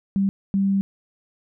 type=tone bursts at uneven times; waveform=sine; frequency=196 Hz; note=G3; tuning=in tune; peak=-17 dBFS; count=2; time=0.16-0.29 / 0.54-0.81 s; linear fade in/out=0 ms; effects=none